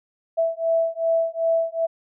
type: beating tone pair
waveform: sine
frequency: 658 / 660.6 Hz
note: E5 / E5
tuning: -3 / +4 cents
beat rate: 2.6 Hz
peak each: -22 dBFS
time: 0.37-1.87 s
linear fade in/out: 20 ms
effects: none